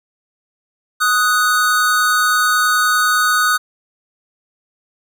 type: tone pair together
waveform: square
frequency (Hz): 1250.5 / 1480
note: D#6 / F#6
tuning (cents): +8 / 0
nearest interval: minor third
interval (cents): 292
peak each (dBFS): -16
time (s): 1-3.58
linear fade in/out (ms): 20
effects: none